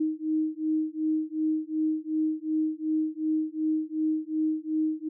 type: beating tone pair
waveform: sine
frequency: 311.1 / 313.8 Hz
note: D#4 / D#4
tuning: 0 / +15 cents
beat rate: 2.7 Hz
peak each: -28 dBFS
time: 0-5.09 s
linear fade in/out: 10 ms
effects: none